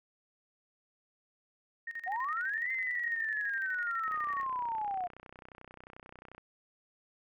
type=tone with tremolo; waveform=sine; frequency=1853 Hz; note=A#6; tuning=11 cents flat; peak=-36 dBFS; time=1.87-4.45 s; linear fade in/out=5 ms; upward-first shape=square; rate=12 Hz; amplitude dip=80%
type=linear two-way sweep; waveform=sine; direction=up then down; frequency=698.5 to 2093 to 698.5 Hz; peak=-32 dBFS; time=2.06-5.08 s; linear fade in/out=20 ms; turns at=2.72 s
type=click train; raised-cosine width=0.5 ms; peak=-34 dBFS; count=73; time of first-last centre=4.08-6.38 s; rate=31.3 Hz
effects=none